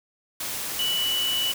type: tone in noise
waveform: sine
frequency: 2960 Hz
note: F#7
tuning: in tune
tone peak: -23 dBFS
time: 0.79-1.52 s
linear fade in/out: 5 ms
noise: white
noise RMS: -31 dBFS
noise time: 0.4-1.54 s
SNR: +5 dB
effects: none